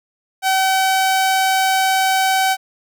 sawtooth tone, 763 Hz, G5, 47 cents flat, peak -10 dBFS, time 0.42-2.57 s, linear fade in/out 50 ms, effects none

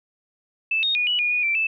sine tone with pitch steps, 2634 / 3714 / 2454 / 2940 / 2439 / 2461 / 2344 / 2632 Hz, E7 / A#7 / D#7 / F#7 / D#7 / D#7 / D7 / E7, -2 / -7 / -25 / -12 / -35 / -20 / -4 / -3 cents, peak -19 dBFS, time 0.71-1.67 s, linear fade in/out 5 ms, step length 120 ms, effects none

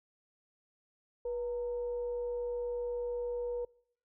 sine tone with frequency modulation, 484.2 Hz, B4, 34 cents flat, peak -33 dBFS, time 1.25-3.65 s, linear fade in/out 5 ms, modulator 434 Hz, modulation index 0.22, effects noise-tail reverb RT60 0.6 s tail -24 dB re dry

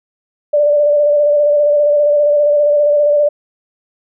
sine tone with vibrato, 587.3 Hz, D5, in tune, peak -8 dBFS, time 0.53-3.29 s, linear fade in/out 10 ms, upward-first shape square, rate 15 Hz, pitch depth 22 cents each way, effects none

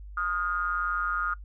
triangle ring-modulated tone, 89.7 Hz, F2, 47 cents sharp, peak -21 dBFS, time 0.17-1.34 s, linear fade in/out 5 ms, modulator 1330 Hz, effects noise-tail reverb RT60 0.1 s tail -22 dB re dry + added 50 Hz sine -40 dBFS peak until 1.44 s

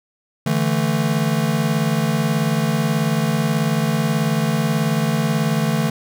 square chord, D suspended second, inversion none, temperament just, 146.83 / 165.19 / 220.2 Hz, D3 / E3 / A3, 0 / +4 / +2 cents, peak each -22 dBFS, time 0.46-5.9 s, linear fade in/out 5 ms, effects none

